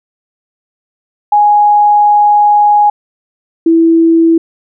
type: tone pair in turn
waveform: sine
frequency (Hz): 830.6 / 329.6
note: G#5 / E4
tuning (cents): 0 / 0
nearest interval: octave + major third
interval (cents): 1600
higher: first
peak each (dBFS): -4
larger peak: neither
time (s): 1.32-2.9 / 3.66-4.38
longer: first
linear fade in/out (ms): 5
effects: none